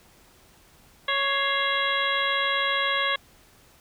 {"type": "harmonic tone with a mistuned harmonic", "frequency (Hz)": 554.4, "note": "C#5", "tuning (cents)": 0, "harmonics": [1, 2, 3, 4, 5, 6, 7], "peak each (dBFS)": [-32, -28, -28, -29, -34, -29, -34], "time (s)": [1.08, 3.16], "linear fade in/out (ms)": 5, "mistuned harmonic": 4, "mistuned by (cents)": -88, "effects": ["pink hiss -56 dBFS RMS until 3.8 s"]}